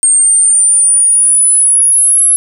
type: exponential sweep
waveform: sine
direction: up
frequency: 8540 to 11000 Hz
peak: -5 dBFS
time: 0.03-2.36 s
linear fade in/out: 0 ms
effects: none